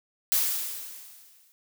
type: noise with exponential decay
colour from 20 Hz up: blue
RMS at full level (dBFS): -22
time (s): 0.32-1.52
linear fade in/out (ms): 0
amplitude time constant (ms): 260
effects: none